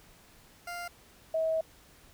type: tone pair in turn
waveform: 20% pulse / sine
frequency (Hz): 698.5 / 643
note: F5 / E5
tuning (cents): 0 / -43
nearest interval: minor second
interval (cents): 143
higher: first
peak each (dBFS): -32 / -26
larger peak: second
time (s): 0.67-0.88 / 1.34-1.61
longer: second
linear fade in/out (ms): 5
effects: pink hiss -58 dBFS RMS until 2.13 s